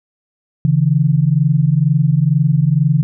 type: tone pair together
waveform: sine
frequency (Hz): 138.59 / 160.72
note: C#3 / E3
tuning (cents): 0 / -44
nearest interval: minor third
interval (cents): 256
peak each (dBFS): -13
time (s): 0.65-3.03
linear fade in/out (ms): 0
effects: none